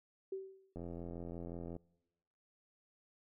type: tone with exponential decay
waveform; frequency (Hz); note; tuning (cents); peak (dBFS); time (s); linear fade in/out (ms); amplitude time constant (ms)
sine; 384.3; G4; -34; -36; 0.32-0.73; 5; 89
type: click train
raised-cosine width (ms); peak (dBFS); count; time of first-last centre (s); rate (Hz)
2; -33; 87; 0.76-1.765; 85.6
effects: noise-tail reverb RT60 1.0 s tail -24 dB re dry